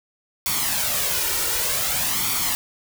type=noise with flanger; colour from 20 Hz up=white; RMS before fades=-23 dBFS; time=0.46-2.55 s; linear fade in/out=0 ms; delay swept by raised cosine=0.88 to 2.18 ms; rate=0.54 Hz; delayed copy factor=+0.6; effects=none